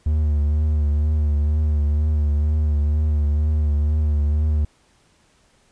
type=tone with vibrato; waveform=triangle; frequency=74.9 Hz; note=D2; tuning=35 cents sharp; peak=-14 dBFS; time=0.06-4.65 s; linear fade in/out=5 ms; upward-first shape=triangle; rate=2.1 Hz; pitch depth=53 cents each way; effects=pink hiss -59 dBFS RMS until 5.71 s + resampled to 22050 Hz